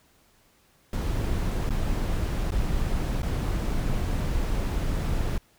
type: noise with dropouts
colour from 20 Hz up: brown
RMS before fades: -26 dBFS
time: 0.93-5.38 s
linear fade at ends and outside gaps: 2 ms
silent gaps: 1.693-1.705 / 2.507-2.519 / 3.22-3.23 s
effects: pink hiss -62 dBFS RMS until 5.58 s